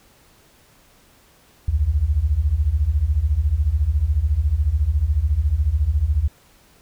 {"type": "beating tone pair", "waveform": "sine", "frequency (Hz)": [65.4, 79.4], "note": ["C2", "D#2"], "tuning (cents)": [0, 36], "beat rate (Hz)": 14, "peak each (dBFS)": [-20, -18], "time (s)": [1.68, 6.28], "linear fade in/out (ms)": 5, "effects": ["pink hiss -54 dBFS RMS until 6.81 s"]}